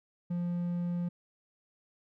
triangle tone, 174.61 Hz, F3, in tune, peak -28 dBFS, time 0.3-1.09 s, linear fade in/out 10 ms, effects none

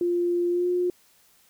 sine tone with pitch glide, 349.2 to 357.2 Hz, F4 to F4, 0 to +39 cents, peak -21 dBFS, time 0.01-0.9 s, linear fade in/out 2 ms, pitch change +39 cents, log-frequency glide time 0.5-0.68 s, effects white hiss -60 dBFS RMS until 1.49 s

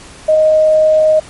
sine tone, 623 Hz, D#5, 2 cents sharp, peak -6 dBFS, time 0.28-1.2 s, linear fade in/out 10 ms, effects pink hiss -36 dBFS RMS until 1.29 s + MP3 48 kbps

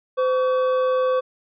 triangle tone pair together, 512.9 / 1134 Hz, C5 / C#6, -35 / +39 cents, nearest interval octave + major second, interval 1374 cents, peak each -16 / -24 dBFS, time 0.17-1.21 s, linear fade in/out 20 ms, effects resampled to 11025 Hz

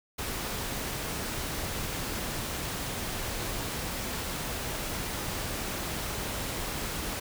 pink noise, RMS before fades -34 dBFS, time 0.18-7.2 s, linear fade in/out 10 ms, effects none

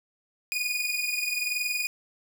sawtooth tone pair together, 2448 / 2469 Hz, D#7 / D#7, -29 / -14 cents, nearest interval unison, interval 15 cents, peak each -27 / -26 dBFS, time 0.52-1.87 s, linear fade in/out 0 ms, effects none

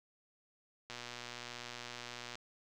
click train, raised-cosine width 0.2 ms, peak -27 dBFS, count 177, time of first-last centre 0.9-2.355 s, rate 121 Hz, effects 11-bit

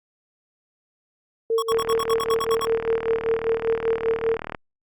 sine tone with tremolo, 453.5 Hz, A#4, 48 cents flat, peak -17 dBFS, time 1.5-4.37 s, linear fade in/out 2 ms, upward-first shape sine, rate 5.1 Hz, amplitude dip 80%
square tone bursts, 1108.7 Hz, C#6, in tune, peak -24 dBFS, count 11, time 1.58-2.653 s, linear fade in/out 2 ms, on 43 ms, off 60 ms
click train, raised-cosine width 0.5 ms, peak -14 dBFS, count 111, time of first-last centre 1.72-4.548 s, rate 38.9 Hz
effects Opus 48 kbps

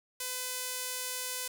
sawtooth tone with band-pass filter, 504 Hz, B4, 35 cents sharp, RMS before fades -37 dBFS, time 0.2-1.48 s, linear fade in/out 5 ms, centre 11000 Hz, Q 0.7, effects 9-bit

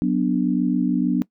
sine chord, B minor, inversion second, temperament equal, 185 / 246.9 / 293.7 Hz, F#3 / B3 / D4, 0 / 0 / 0 cents, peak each -22 / -21 / -22 dBFS, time 0.02-1.22 s, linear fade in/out 0 ms, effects noise-tail reverb RT60 0.1 s tail -21 dB re dry

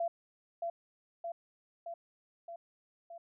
sine tone with echo, 679 Hz, F5, 49 cents flat, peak -30 dBFS, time 0-0.08 s, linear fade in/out 5 ms, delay 620 ms, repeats 5, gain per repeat -3 dB, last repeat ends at 3.18 s, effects none

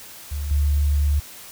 sine tone with level steps, 72.5 Hz, D2, 22 cents flat, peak -24 / -16 dBFS, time 0.31-1.2 s, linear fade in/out 10 ms, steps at 0.51 s, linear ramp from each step 2 ms, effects white hiss -41 dBFS RMS until 1.51 s

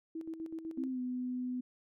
sine tone with tremolo, 324 Hz, E4, 30 cents flat, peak -37 dBFS, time 0.15-0.88 s, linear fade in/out 5 ms, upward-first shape square, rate 8 Hz, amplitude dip 60%
sine tone with pitch glide, 261.6 to 250.7 Hz, C4 to B3, 0 to +26 cents, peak -34 dBFS, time 0.77-1.61 s, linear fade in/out 10 ms, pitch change -74 cents, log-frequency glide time 0.89-1 s
effects none

